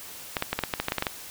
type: clicks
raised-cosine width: 0.3 ms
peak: -9 dBFS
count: 12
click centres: 0.368 / 0.424 / 0.53 / 0.59 / 0.637 / 0.738 / 0.8 / 0.884 / 0.921 / 0.983 / 1.024 / 1.068 s
effects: white hiss -42 dBFS RMS until 1.3 s